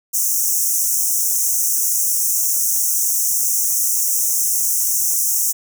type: high-pass noise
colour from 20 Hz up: pink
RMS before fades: -18 dBFS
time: 0.13-5.53 s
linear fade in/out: 20 ms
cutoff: 5700 Hz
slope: 96 dB/octave
effects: none